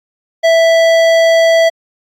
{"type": "tone with hard clipping", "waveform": "sine", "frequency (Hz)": 659.3, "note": "E5", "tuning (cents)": 0, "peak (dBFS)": -8, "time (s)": [0.43, 1.7], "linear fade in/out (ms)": 20, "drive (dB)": 14, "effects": ["AAC 64 kbps"]}